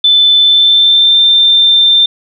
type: tone with pitch glide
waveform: sine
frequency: 3520 to 3579 Hz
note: A7 to A7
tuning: 0 to +29 cents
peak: -4 dBFS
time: 0.04-2.06 s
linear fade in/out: 5 ms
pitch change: +29 cents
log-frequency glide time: 0.39-1.18 s
effects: none